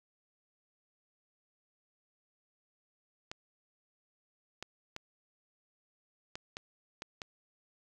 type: clicks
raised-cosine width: 0.2 ms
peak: -23 dBFS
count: 7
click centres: 3.315 / 4.626 / 4.964 / 6.355 / 6.569 / 7.021 / 7.218 s
effects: 9-bit